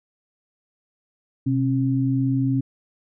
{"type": "tone pair together", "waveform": "sine", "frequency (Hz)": [127.62, 270], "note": ["C3", "C#4"], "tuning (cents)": [-43, -45], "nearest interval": "octave + minor second", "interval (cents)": 1298, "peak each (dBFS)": -21, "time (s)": [1.46, 2.61], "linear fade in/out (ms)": 10, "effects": []}